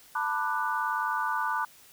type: chord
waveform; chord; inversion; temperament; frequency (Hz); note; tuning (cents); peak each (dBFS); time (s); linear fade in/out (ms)
sine; B minor seventh; third; just; 889 / 987.8 / 1185.3 / 1481.6; A5 / B5 / D6 / F#6; +18 / 0 / +16 / +2; -32; 0.15-1.65; 5
effects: white hiss -55 dBFS RMS until 1.92 s